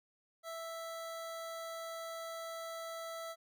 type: tone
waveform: 25% pulse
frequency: 659.3 Hz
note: E5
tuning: in tune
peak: -38 dBFS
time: 0.43-3.36 s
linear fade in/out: 50 ms
effects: none